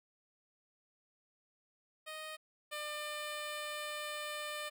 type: tone pair in turn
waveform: 10% pulse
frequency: 622.3 / 598.7 Hz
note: D#5 / D5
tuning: 0 / +33 cents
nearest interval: minor second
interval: 67 cents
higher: first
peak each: -35 / -31 dBFS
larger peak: second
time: 2.06-2.37 / 2.71-4.7 s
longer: second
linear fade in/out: 20 ms
effects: none